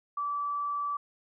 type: tone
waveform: sine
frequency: 1157 Hz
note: D6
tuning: 26 cents flat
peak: -29 dBFS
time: 0.17-0.97 s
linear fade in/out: 5 ms
effects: none